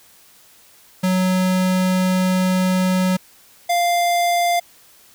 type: tone pair in turn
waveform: square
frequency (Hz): 185 / 696.5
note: F#3 / F5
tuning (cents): 0 / -5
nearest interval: octave + major seventh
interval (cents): 2295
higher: second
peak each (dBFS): -16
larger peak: neither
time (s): 1.03-3.17 / 3.69-4.6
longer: first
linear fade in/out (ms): 10
effects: white hiss -50 dBFS RMS until 5.14 s